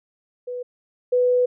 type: tone pair in turn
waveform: sine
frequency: 493.9 / 495.9 Hz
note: B4 / B4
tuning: 0 / +7 cents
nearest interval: unison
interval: 7 cents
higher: second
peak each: -27 / -15 dBFS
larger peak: second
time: 0.47-0.63 / 1.12-1.46 s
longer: second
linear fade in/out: 10 ms
effects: none